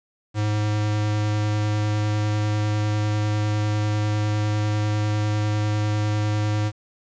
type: tone with vibrato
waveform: square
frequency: 105.6 Hz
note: G#2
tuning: 29 cents sharp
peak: -21 dBFS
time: 0.34-6.72 s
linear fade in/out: 50 ms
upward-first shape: sine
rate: 10 Hz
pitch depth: 9 cents each way
effects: resampled to 16000 Hz + 8-bit